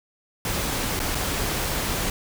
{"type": "noise with dropouts", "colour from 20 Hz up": "pink", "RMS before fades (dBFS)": -26, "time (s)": [0.45, 2.1], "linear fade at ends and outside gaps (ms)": 2, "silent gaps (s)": [[0.993, 1], [1.148, 1.152]], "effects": []}